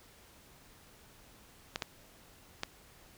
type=clicks; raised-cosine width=0.2 ms; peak=-16 dBFS; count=3; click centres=1.759 / 1.822 / 2.634 s; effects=pink hiss -59 dBFS RMS until 3.17 s